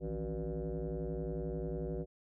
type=tone with frequency modulation; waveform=sine; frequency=156.4 Hz; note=D#3; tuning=9 cents sharp; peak=-34 dBFS; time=0-2.06 s; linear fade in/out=50 ms; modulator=108 Hz; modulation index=3.5; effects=tanh soft clip ceiling -30 dBFS